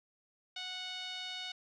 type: tone with low-pass filter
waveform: 5% pulse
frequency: 737 Hz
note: F#5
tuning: 7 cents flat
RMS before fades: -42 dBFS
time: 0.56-1.52 s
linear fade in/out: 5 ms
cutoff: 3600 Hz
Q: 3
effects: none